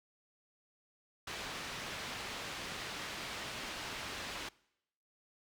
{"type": "low-pass noise", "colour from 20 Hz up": "white", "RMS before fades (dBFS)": -43, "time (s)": [1.27, 4.49], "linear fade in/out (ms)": 5, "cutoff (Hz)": 3600, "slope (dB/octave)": 12, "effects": ["noise-tail reverb RT60 0.8 s tail -23 dB re dry"]}